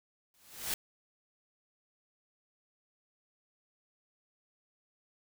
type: noise with exponential growth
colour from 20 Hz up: white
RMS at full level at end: -31 dBFS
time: 0.34-0.74 s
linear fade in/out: 1 ms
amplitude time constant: 86 ms
effects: none